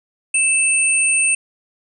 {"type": "tone pair together", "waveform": "sine", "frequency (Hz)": [2637, 8863], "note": ["E7", "C#9"], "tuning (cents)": [0, -1], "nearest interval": "octave + major sixth", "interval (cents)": 2099, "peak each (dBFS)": -16, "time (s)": [0.34, 1.35], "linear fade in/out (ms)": 5, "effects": []}